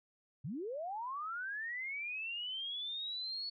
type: linear sweep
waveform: sine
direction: up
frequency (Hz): 113.6 to 4435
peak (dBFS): -38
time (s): 0.44-3.5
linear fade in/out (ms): 10
effects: none